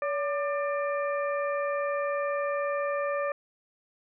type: harmonic tone with a mistuned harmonic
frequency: 596 Hz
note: D5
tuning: 25 cents sharp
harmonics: 1 / 2 / 3 / 4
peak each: -28 / -33 / -37 / -42 dBFS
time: 0.02-3.32 s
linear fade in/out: 2 ms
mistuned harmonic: 1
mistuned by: -78 cents
effects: none